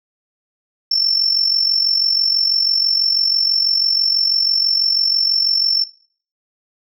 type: tone with amplitude modulation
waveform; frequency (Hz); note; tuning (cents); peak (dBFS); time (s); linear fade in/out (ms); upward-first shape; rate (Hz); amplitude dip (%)
sine; 5390; E8; +38; -9; 0.91-5.84; 5; sine; 46.1; 80
effects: noise-tail reverb RT60 0.5 s tail -20 dB re dry + tanh soft clip ceiling -8 dBFS